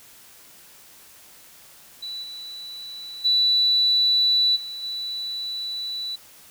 sine tone with level steps, 3960 Hz, B7, 4 cents sharp, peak -30 / -34 / -16 / -31 / -27 dBFS, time 2.02-6.16 s, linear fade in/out 10 ms, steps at 2.22 / 3.24 / 4.55 / 4.82 s, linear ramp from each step 20 ms, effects white hiss -49 dBFS RMS until 6.5 s

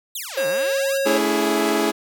5% pulse exponential two-way sweep, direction down then up, 4165 to 143.9 to 1578 Hz, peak -19 dBFS, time 0.15-0.98 s, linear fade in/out 5 ms, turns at 0.47 s
square tone with pitch glide, 541 to 545.7 Hz, C#5 to C#5, -42 to -27 cents, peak -20 dBFS, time 0.37-1.18 s, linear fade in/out 5 ms, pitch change +15 cents, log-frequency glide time 0.49-0.75 s
sawtooth chord, A major seventh, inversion none, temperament equal with one note detuned, 220 / 284.2 / 329.6 / 415.3 Hz, A3 / C#4 / E4 / G#4, 0 / +43 / 0 / 0 cents, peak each -22 / -21 / -19 / -18 dBFS, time 1.05-1.92 s, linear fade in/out 20 ms
effects none

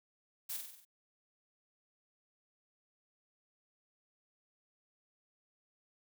blue noise with echo, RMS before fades -40 dBFS, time 0.49-0.57 s, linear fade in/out 10 ms, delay 47 ms, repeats 6, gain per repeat -4 dB, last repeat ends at 0.852 s, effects none

